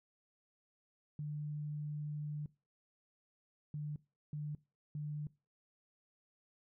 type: tone bursts at uneven times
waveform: sine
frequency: 149 Hz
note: D3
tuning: 25 cents sharp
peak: -38 dBFS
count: 4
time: 1.19-2.46 / 3.74-3.96 / 4.33-4.55 / 4.95-5.27 s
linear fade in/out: 2 ms
effects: noise-tail reverb RT60 0.3 s tail -21 dB re dry